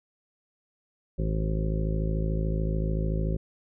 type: harmonic tone with a mistuned harmonic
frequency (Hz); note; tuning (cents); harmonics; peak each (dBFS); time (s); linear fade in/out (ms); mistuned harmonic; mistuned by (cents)
53.6; A1; -45; 1 / 2 / 3 / 4 / 5 / 6 / 7 / 8 / 9 / 10; -27 / -34 / -30 / -39 / -41 / -44 / -37 / -45 / -46 / -40; 1.18-3.37; 10; 9; +20
effects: none